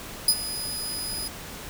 20% pulse tone with ADSR envelope, 4977 Hz, D#8, in tune, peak -8 dBFS, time 0.28-1.28 s, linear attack 4 ms, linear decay 58 ms, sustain -16 dB, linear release 4 ms, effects pink hiss -39 dBFS RMS until 1.69 s

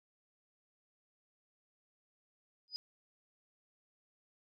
sine tone with exponential growth, 4968 Hz, D#8, 3 cents flat, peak -33 dBFS, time 2.68-2.76 s, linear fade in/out 0 ms, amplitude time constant 17 ms, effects none

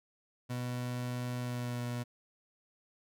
30% pulse tone with pitch glide, 123.47 to 121.42 Hz, B2 to B2, 0 to -29 cents, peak -32 dBFS, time 0.49-2.04 s, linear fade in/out 20 ms, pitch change -29 cents, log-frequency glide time 1.4-1.81 s, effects none

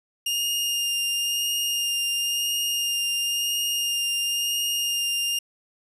sawtooth tone with vibrato, 2821 Hz, F7, 17 cents sharp, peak -20 dBFS, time 0.26-5.39 s, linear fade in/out 5 ms, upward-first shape sine, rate 0.97 Hz, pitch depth 13 cents each way, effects resampled to 32000 Hz

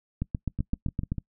two click trains, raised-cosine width 5 ms, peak -15 / -19 dBFS, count 8 / 5, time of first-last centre 0.22-1.12 / 0.59-1.183 s, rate 7.78 / 6.75 Hz, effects noise-tail reverb RT60 0.1 s tail -24 dB re dry

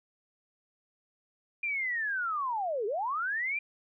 sine linear two-way sweep, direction down then up, 2417 to 388.3 to 2417 Hz, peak -29 dBFS, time 1.63-3.59 s, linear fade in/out 5 ms, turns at 2.86 s, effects none

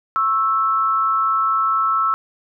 sine tone pair together, 1095.7 / 1320 Hz, C#6 / E6, -20 / +2 cents, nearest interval minor third, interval 322 cents, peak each -22 / -16 dBFS, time 0.16-2.14 s, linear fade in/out 0 ms, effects none

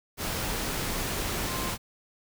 sine tone in noise, 1046.5 Hz, C6, in tune, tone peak -36 dBFS, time 1.46-1.72 s, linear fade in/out 50 ms, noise pink, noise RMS -31 dBFS, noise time 0.17-1.78 s, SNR -8 dB, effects none

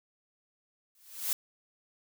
blue noise with exponential growth, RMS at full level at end -27 dBFS, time 0.95-1.33 s, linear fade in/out 1 ms, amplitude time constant 81 ms, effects none

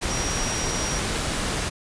sine tone in noise, 5690 Hz, F8, 31 cents sharp, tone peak -30 dBFS, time 0.09-1 s, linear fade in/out 20 ms, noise pink, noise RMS -26 dBFS, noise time 0.01-1.7 s, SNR -7 dB, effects resampled to 22050 Hz

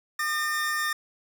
45% pulse tone pair together, 1212 / 1816 Hz, D#6 / A#6, -46 / -46 cents, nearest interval perfect fifth, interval 700 cents, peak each -30 / -27 dBFS, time 0.19-0.93 s, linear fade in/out 5 ms, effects none

